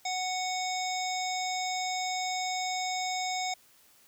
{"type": "harmonic tone", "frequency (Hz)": 740, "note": "F#5", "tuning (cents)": 0, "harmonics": [1, 3, 5, 7, 9, 10], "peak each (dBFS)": [-32, -37, -39, -40, -42, -42], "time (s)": [0.05, 3.54], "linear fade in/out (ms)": 5, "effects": ["white hiss -61 dBFS RMS until 4.07 s"]}